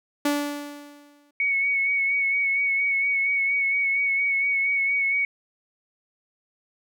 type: tone with exponential decay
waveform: sawtooth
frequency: 290 Hz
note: D4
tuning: 22 cents flat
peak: -15 dBFS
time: 0.25-1.31 s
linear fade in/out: 5 ms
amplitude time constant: 230 ms
type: tone with vibrato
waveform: sine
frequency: 2223 Hz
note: C#7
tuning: 4 cents sharp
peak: -20 dBFS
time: 1.4-5.25 s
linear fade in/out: 2 ms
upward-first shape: sine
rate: 4.3 Hz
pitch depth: 27 cents each way
effects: none